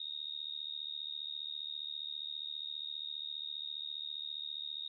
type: tone with amplitude modulation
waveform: sine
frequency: 3729 Hz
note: A#7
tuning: in tune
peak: -35 dBFS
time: 0-4.88 s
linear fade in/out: 5 ms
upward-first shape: sine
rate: 74.9 Hz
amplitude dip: 100%
effects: none